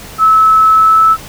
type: tone with pitch glide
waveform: sine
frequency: 1300 to 1309.8 Hz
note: E6 to E6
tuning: -24 to -11 cents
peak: -4 dBFS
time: 0.18-1.17 s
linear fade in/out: 50 ms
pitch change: +13 cents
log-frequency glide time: 0.73-1.05 s
effects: pink hiss -31 dBFS RMS until 1.28 s